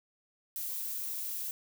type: noise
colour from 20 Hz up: violet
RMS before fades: -37 dBFS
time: 0.56-1.51 s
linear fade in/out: 0 ms
effects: none